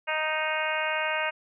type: harmonic tone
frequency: 311.1 Hz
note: D#4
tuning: in tune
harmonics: 2 / 3 / 4 / 5 / 6 / 7 / 8 / 9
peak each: -32 / -33 / -36 / -32 / -36 / -34 / -34 / -36 dBFS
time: 0.07-1.31 s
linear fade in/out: 20 ms
effects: none